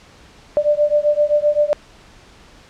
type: beating tone pair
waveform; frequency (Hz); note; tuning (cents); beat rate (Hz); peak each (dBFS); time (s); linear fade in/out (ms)
sine; 589 / 596.7; D5 / D5; +5 / +27; 7.7; -16; 0.57-1.73; 0
effects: pink hiss -46 dBFS RMS until 2.69 s + low-pass 6000 Hz 12 dB/octave